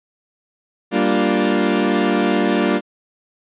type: chord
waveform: 30% pulse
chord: G minor seventh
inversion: none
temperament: equal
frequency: 196 / 233.1 / 293.7 / 349.2 Hz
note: G3 / Bb3 / D4 / F4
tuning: 0 / 0 / 0 / 0 cents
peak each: -18 dBFS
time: 0.91-2.81 s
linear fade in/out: 50 ms
effects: resampled to 8000 Hz